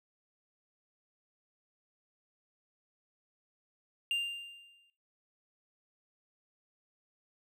triangle tone with exponential decay, 2794 Hz, F7, in tune, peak -26 dBFS, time 4.11-4.9 s, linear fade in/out 1 ms, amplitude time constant 170 ms, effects noise-tail reverb RT60 0.4 s tail -20 dB re dry

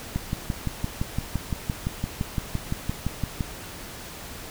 click train, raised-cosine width 5 ms, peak -13 dBFS, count 20, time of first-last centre 0.16-3.408 s, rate 5.85 Hz, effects pink hiss -39 dBFS RMS until 4.5 s

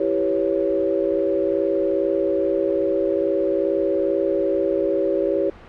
sine chord, C# half-diminished seventh, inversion first, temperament equal, 329.6 / 392 / 493.9 / 554.4 Hz, E4 / G4 / B4 / C#5, 0 / 0 / 0 / 0 cents, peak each -24 / -22 / -28 / -22 dBFS, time 0-5.5 s, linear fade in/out 5 ms, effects pink hiss -43 dBFS RMS until 5.68 s + low-pass 2000 Hz 12 dB/octave

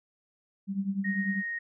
sine tone with tremolo, 196 Hz, G3, in tune, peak -24 dBFS, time 0.67-1.43 s, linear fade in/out 50 ms, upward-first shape triangle, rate 10 Hz, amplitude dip 85%
sine tone, 1864.7 Hz, A#6, in tune, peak -31 dBFS, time 1.04-1.59 s, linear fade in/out 10 ms
effects none

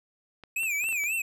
clicks, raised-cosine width 0.3 ms, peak -29 dBFS, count 6, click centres 0.437 / 0.633 / 0.841 / 0.888 / 0.926 / 1.038 s
square tone with vibrato, 2489 Hz, D#7, in tune, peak -27 dBFS, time 0.56-1.22 s, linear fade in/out 5 ms, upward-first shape sine, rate 3.8 Hz, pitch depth 150 cents each way
effects none

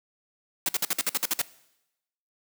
white noise bursts, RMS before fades -25 dBFS, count 10, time 0.66-1.417 s, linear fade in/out 2 ms, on 28 ms, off 53 ms, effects noise-tail reverb RT60 0.9 s tail -20 dB re dry + high-pass 150 Hz 12 dB/octave

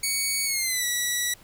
10% pulse tone with pitch glide, 2235 to 1945.7 Hz, C#7 to B6, +14 to -26 cents, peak -15 dBFS, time 0.03-1.34 s, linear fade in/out 5 ms, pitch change -240 cents, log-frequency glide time 0.45-0.85 s, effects pink hiss -53 dBFS RMS until 1.43 s

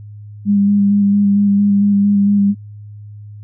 sine tone with vibrato, 201.9 Hz, G#3, 49 cents flat, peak -9 dBFS, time 0.45-2.55 s, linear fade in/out 50 ms, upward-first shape square, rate 4.4 Hz, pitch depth 14 cents each way, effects added 104 Hz sine -31 dBFS peak until 3.43 s

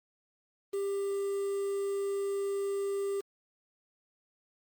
triangle tone with quantisation, 396.9 Hz, G4, 22 cents sharp, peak -28 dBFS, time 0.73-3.21 s, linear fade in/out 10 ms, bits 8, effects Opus 32 kbps

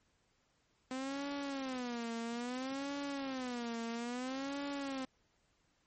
sawtooth tone with vibrato, 255.5 Hz, C4, 41 cents flat, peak -34 dBFS, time 0.91-5.05 s, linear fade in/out 2 ms, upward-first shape sine, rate 0.6 Hz, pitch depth 180 cents each way, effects pink hiss -75 dBFS RMS until 5.86 s + MP3 32 kbps

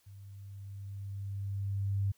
sine tone with level ramp, 99 Hz, G2, 18 cents sharp, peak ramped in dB -48 to -27 dBFS, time 0.06-2.12 s, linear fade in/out 10 ms, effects white hiss -70 dBFS RMS until 2.17 s

